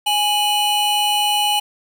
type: tone pair together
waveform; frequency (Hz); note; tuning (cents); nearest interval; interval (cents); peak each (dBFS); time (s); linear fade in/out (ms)
square; 830.6 / 2960; G#5 / F#7; 0 / 0; octave + minor seventh; 2200; -19; 0.06-1.6; 10
effects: 7-bit